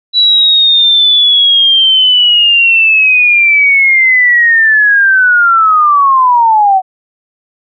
sine linear sweep, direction down, 3951 to 740 Hz, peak -4 dBFS, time 0.13-6.82 s, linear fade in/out 50 ms, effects none

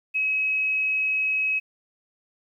sine tone, 2556 Hz, D#7, 46 cents sharp, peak -21 dBFS, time 0.14-1.6 s, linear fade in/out 20 ms, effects 10-bit

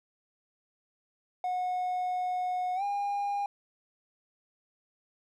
triangle tone with pitch glide, 729 to 808.9 Hz, F#5 to G#5, -26 to -46 cents, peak -26 dBFS, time 1.44-3.46 s, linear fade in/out 2 ms, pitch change +180 cents, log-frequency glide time 2.75-2.83 s, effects tanh soft clip ceiling -22 dBFS

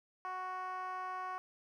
10% pulse tone with band-pass filter, 370.5 Hz, F#4, 2 cents sharp, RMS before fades -41 dBFS, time 0.25-1.38 s, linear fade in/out 0 ms, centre 960 Hz, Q 4.9, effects none

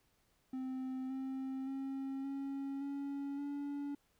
triangle tone with pitch steps, 260 / 264.9 / 269.8 / 274.8 / 280 / 285.2 Hz, C4 / C4 / C#4 / C#4 / C#4 / C#4, -11 / +22 / -47 / -15 / +18 / +49 cents, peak -36 dBFS, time 0.53-3.95 s, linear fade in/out 5 ms, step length 570 ms, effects pink hiss -75 dBFS RMS until 4.19 s

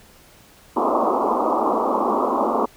white band-pass noise, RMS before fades -20 dBFS, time 0.76-2.66 s, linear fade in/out 10 ms, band 210 to 1200 Hz, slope 96 dB/octave, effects pink hiss -50 dBFS RMS until 2.76 s

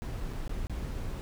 brown noise with dropouts, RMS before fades -35 dBFS, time 0.02-1.21 s, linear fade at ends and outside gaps 0 ms, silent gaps 0.331-0.335 / 0.478-0.494 / 0.669-0.696 s, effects none

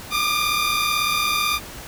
15% pulse tone pair together, 1181.9 / 1220 Hz, D6 / D#6, +11 / -34 cents, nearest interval minor second, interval 55 cents, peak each -16 dBFS, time 0.1-1.6 s, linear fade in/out 50 ms, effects pink hiss -37 dBFS RMS until 1.87 s

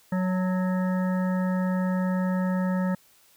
harmonic tone with a mistuned harmonic, 185 Hz, F#3, in tune, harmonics 1 / 3 / 5 / 7 / 9 / 10, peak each -23 / -33 / -37 / -40 / -42 / -43 dBFS, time 0.12-2.95 s, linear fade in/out 5 ms, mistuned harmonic 5, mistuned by -29 cents, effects white hiss -59 dBFS RMS until 3.36 s

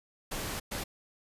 pink noise bursts at uneven times, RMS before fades -36 dBFS, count 2, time 0.31-0.6 / 0.71-0.84 s, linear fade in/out 10 ms, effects resampled to 32000 Hz

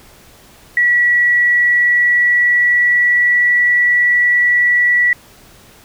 sine tone with pitch glide, 1937 to 1948.2 Hz, B6 to B6, -34 to -24 cents, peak -9 dBFS, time 0.77-5.13 s, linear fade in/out 2 ms, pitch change +10 cents, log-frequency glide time 1.23-3.5 s, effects pink hiss -44 dBFS RMS until 5.84 s

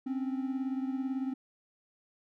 triangle beating tone pair, 261.6 / 279.6 Hz, C4 / C#4, 0 / +15 cents, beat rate 18 Hz, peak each -30 / -36 dBFS, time 0.06-1.34 s, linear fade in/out 10 ms, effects none

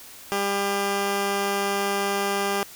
10% pulse tone pair together, 199.7 / 399.4 Hz, G3 / G4, +32 / +32 cents, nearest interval octave, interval 1200 cents, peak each -19 dBFS, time 0.32-2.63 s, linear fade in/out 0 ms, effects white hiss -44 dBFS RMS until 2.75 s

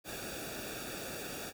pink noise with comb filter, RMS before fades -42 dBFS, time 0.04-1.53 s, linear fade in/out 50 ms, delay 0.97 ms, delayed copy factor -0.8, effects none

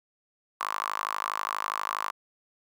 sawtooth tone with high-pass filter, 52.3 Hz, G#1, 13 cents sharp, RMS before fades -32 dBFS, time 0.6-2.11 s, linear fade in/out 10 ms, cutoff 1100 Hz, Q 7.1, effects none

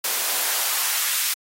white noise with high-pass filter sweep, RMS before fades -23 dBFS, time 0.04-1.34 s, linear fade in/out 5 ms, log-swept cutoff 400 to 1700 Hz, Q 0.91, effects AAC 48 kbps

